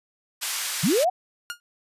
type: band-pass noise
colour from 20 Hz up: white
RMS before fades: -29 dBFS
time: 0.41-1.05 s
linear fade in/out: 20 ms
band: 1100 to 10000 Hz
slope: 12 dB/octave
type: linear sweep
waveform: sine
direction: up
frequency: 135.7 to 771 Hz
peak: -18 dBFS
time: 0.83-1.1 s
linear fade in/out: 10 ms
type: tone with exponential decay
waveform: sawtooth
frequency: 1423 Hz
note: F6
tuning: 32 cents sharp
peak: -23 dBFS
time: 1.5-1.6 s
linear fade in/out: 0 ms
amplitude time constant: 20 ms
effects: resampled to 32000 Hz